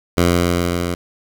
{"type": "tone with level ramp", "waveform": "10% pulse", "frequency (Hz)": 87.31, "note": "F2", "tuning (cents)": 0, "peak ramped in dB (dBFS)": [-3, -12], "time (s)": [0.17, 0.95], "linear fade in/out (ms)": 10, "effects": ["7-bit"]}